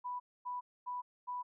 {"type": "tone bursts", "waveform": "sine", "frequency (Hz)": 987.8, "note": "B5", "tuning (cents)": 0, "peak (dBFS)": -37, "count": 4, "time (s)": [0.04, 1.43], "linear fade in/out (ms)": 20, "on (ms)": 160, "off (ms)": 250, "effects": []}